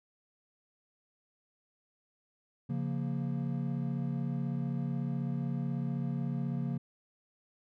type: chord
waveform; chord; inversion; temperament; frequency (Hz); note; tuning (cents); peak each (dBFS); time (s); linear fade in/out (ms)
triangle; Bb minor; first; equal; 138.59 / 174.61 / 233.1; Db3 / F3 / Bb3; 0 / 0 / 0; -32 / -35 / -35; 2.69-6.78; 10
effects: none